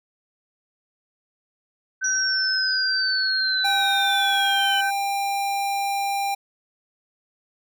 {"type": "tone with pitch glide", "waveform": "sine", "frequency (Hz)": [1532, 1546.2], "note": ["G6", "G6"], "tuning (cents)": [-40, -24], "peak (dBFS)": -23, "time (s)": [2.01, 4.91], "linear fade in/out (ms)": 20, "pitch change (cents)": 16, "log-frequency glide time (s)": [4.11, 4.56]}
{"type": "exponential sweep", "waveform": "sine", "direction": "down", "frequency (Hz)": [5840, 2997], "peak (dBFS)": -22, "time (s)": [2.04, 4.81], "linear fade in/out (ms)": 5}
{"type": "tone", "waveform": "square", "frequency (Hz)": 796, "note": "G5", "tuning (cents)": 26, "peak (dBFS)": -23, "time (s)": [3.64, 6.35], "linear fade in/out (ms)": 10}
{"effects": []}